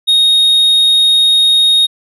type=tone; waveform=triangle; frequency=3729 Hz; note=A#7; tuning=in tune; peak=-5 dBFS; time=0.07-1.87 s; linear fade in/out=20 ms; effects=resampled to 32000 Hz